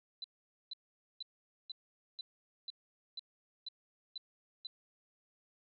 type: tone bursts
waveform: sine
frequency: 4002 Hz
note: B7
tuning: 22 cents sharp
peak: -40 dBFS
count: 10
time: 0.22-4.67 s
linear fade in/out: 2 ms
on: 22 ms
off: 470 ms
effects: none